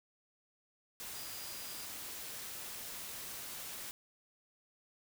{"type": "tone in noise", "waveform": "sine", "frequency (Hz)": 4871, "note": "D#8", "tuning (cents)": -38, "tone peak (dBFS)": -52, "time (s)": [1.15, 1.85], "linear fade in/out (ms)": 0, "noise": "white", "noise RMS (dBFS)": -45, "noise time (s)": [1, 3.91], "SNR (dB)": -10, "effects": []}